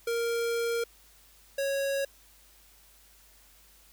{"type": "tone pair in turn", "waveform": "square", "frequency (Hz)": [466.2, 551.7], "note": ["A#4", "C#5"], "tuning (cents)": [0, -8], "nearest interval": "minor third", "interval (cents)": 292, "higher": "second", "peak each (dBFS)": -28, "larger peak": "neither", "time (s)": [[0.07, 0.84], [1.58, 2.05]], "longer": "first", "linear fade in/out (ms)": 5, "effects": ["added 50 Hz sine -62 dBFS peak until 3.92 s", "white hiss -59 dBFS RMS until 3.92 s"]}